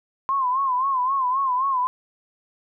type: tone with vibrato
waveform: sine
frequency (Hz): 1046.5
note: C6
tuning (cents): 0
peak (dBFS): -19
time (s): 0.29-1.87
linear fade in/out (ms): 0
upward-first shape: sine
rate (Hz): 3.8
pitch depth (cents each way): 100
effects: none